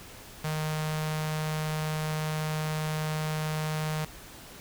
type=tone with notch filter; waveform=sawtooth; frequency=154.9 Hz; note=D#3; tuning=7 cents flat; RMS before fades=-31 dBFS; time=0.44-4.05 s; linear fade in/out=5 ms; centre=310 Hz; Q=1.1; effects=pink hiss -47 dBFS RMS until 4.6 s